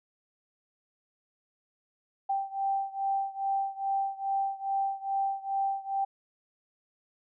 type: beating tone pair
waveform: sine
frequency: 783 / 785.4 Hz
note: G5 / G5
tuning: -2 / +3 cents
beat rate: 2.4 Hz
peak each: -30 / -32 dBFS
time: 2.29-6.05 s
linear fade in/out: 10 ms
effects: none